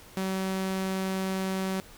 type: tone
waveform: sawtooth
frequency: 190 Hz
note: F#3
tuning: 46 cents sharp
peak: -24 dBFS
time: 0.17-1.8 s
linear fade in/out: 0 ms
effects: pink hiss -51 dBFS RMS until 1.97 s